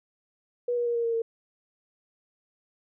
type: tone with pitch steps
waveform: sine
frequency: 485.2 / 479.4 / 473.6 / 467.9 / 462.2 / 456.6 Hz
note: B4 / A#4 / A#4 / A#4 / A#4 / A#4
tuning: -31 / +48 / +27 / +6 / -15 / -36 cents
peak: -24 dBFS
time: 0.68-1.22 s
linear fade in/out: 5 ms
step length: 90 ms
effects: none